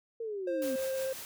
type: linear sweep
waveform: sine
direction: down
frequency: 466.2 to 246.9 Hz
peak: -34 dBFS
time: 0.2-0.76 s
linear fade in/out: 5 ms
type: tone with vibrato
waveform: triangle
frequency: 529 Hz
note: C5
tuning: 19 cents sharp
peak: -29 dBFS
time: 0.47-1.13 s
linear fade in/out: 5 ms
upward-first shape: triangle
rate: 15 Hz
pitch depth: 12 cents each way
type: noise with tremolo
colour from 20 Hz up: white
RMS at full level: -42 dBFS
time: 0.62-1.25 s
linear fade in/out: 0 ms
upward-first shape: triangle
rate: 5.7 Hz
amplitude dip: 45%
effects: none